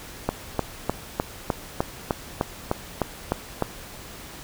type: click train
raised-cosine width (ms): 1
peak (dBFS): -7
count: 12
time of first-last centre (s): 0.29-3.623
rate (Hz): 3.3
effects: pink hiss -41 dBFS RMS until 4.43 s